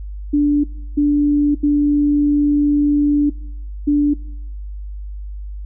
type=tone bursts at uneven times; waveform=sine; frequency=291.4 Hz; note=D4; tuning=13 cents flat; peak=-11 dBFS; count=4; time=0.33-0.64 / 0.97-1.55 / 1.63-3.3 / 3.87-4.14 s; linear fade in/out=10 ms; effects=noise-tail reverb RT60 0.8 s tail -22 dB re dry + added 50 Hz sine -26 dBFS peak until 5.65 s